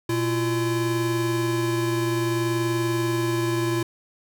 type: tone pair together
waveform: square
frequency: 120 / 339.4 Hz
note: B2 / F4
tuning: -49 / -49 cents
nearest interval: octave + tritone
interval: 1800 cents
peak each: -27 / -24 dBFS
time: 0.09-3.83 s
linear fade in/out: 5 ms
effects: none